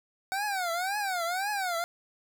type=tone with vibrato; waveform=25% pulse; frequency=750 Hz; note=F#5; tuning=23 cents sharp; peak=-25 dBFS; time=0.32-1.84 s; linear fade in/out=0 ms; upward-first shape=triangle; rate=1.9 Hz; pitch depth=220 cents each way; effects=none